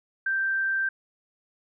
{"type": "tone", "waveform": "sine", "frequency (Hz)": 1568, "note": "G6", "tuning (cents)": 0, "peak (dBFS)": -23, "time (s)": [0.26, 0.89], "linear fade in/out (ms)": 5, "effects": []}